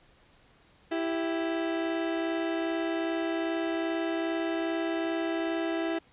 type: tone pair together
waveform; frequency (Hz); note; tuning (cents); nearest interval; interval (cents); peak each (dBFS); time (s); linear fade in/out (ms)
30% pulse; 330.5 / 393; E4 / G4; +5 / +4; minor third; 299; -26 / -33; 0.91-5.99; 10
effects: pink hiss -61 dBFS RMS until 6.12 s + resampled to 8000 Hz